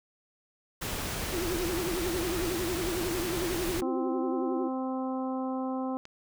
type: noise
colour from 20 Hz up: pink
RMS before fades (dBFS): -34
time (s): 0.81-3.81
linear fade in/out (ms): 10
type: tone with vibrato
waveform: sine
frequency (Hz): 349.2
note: F4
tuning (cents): 0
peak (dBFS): -30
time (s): 1.32-4.69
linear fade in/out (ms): 20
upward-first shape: triangle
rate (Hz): 11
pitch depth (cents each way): 150
type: harmonic tone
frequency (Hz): 260.6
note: C4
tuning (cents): -7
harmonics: 1 / 2 / 3 / 4 / 5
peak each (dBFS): -31 / -37 / -38 / -41 / -47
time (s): 3.82-5.97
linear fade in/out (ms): 0
type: click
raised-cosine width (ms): 0.2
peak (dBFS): -29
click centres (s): 6.054
effects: none